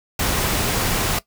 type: noise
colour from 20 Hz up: pink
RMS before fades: -21 dBFS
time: 0.19-1.19 s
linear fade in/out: 5 ms
effects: noise-tail reverb RT60 0.1 s tail -17 dB re dry